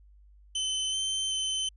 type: tone with pitch steps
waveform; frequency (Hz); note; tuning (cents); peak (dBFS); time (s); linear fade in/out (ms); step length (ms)
sawtooth; 3052 / 3097 / 3065; G7 / G7 / G7; -47 / -22 / -40; -25; 0.55-1.69; 5; 380
effects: added 50 Hz sine -53 dBFS peak until 1.76 s + resampled to 24000 Hz